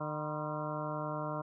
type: harmonic tone with a mistuned harmonic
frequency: 151.6 Hz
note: D#3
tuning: 45 cents flat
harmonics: 1 / 2 / 3 / 4 / 5 / 6 / 7 / 8 / 9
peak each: -40 / -43 / -47 / -40 / -47 / -44 / -43 / -47 / -46 dBFS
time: 0-1.42 s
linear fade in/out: 10 ms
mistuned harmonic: 6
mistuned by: +95 cents
effects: none